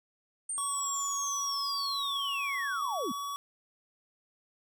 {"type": "linear sweep", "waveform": "sine", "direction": "down", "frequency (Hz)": [8870, 195.9], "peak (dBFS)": -32, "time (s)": [0.49, 3.12], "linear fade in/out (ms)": 5}
{"type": "tone with pitch glide", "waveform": "square", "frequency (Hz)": [1116, 1131.6], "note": ["C#6", "C#6"], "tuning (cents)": [11, 35], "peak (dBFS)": -35, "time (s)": [0.58, 3.36], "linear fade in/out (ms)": 0, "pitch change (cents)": 24, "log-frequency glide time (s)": [2.6, 3]}
{"effects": []}